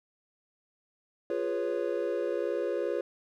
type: chord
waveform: triangle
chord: C# dominant seventh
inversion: first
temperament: equal with one note detuned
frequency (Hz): 349.2 / 411.5 / 493.9 / 554.4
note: E#4 / G#4 / B4 / C#5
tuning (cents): 0 / -16 / 0 / 0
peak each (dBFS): -32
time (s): 1.3-3.01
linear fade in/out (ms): 2
effects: none